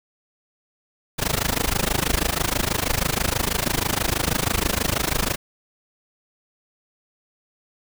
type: noise with amplitude modulation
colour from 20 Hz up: pink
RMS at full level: -19 dBFS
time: 1.18-5.36 s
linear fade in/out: 20 ms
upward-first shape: sine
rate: 26.2 Hz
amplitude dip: 95%
effects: none